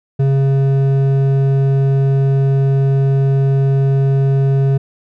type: tone with hard clipping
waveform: sine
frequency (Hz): 136.5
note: C#3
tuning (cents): -26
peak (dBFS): -12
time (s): 0.19-4.78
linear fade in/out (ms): 10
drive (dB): 8
effects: none